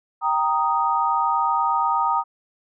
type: chord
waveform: sine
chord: Eb major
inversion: first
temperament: equal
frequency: 784 / 932.3 / 1244.5 Hz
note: G5 / Bb5 / Eb6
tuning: 0 / 0 / 0 cents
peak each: -25 / -21 / -22 dBFS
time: 0.21-2.24 s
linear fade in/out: 50 ms
effects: none